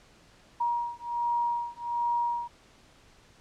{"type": "beating tone pair", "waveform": "sine", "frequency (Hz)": [949, 950.3], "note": ["A#5", "A#5"], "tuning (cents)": [31, 33], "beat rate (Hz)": 1.3, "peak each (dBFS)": -30, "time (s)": [0.6, 2.48], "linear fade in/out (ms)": 10, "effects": ["pink hiss -58 dBFS RMS until 3.4 s", "low-pass 7000 Hz 12 dB/octave"]}